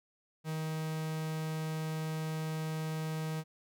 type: tone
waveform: 45% pulse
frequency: 157.7 Hz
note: D#3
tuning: 24 cents sharp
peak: -34 dBFS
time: 0.44-3.44 s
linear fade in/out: 50 ms
effects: none